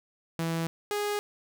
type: tone pair in turn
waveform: sawtooth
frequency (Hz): 164.9 / 413.4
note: E3 / G#4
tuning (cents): +1 / -8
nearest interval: octave + major third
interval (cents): 1591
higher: second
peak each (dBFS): -24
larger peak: neither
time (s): 0.39-0.67 / 0.91-1.19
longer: neither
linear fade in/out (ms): 0
effects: none